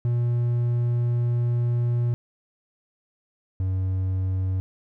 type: tone pair in turn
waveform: triangle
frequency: 119.9 / 93.9 Hz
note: A#2 / F#2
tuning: +49 / +26 cents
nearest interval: major third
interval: 423 cents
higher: first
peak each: -18 / -20 dBFS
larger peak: first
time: 0.05-2.14 / 3.6-4.6 s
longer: first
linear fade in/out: 0 ms
effects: none